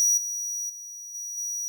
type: tone with level steps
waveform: square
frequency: 5800 Hz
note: F#8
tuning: 35 cents flat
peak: -19 / -29 / -38 / -33 / -29 dBFS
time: 0-1.68 s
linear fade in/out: 0 ms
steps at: 0.17 / 0.69 / 1.14 / 1.37 s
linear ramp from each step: 10 ms
effects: none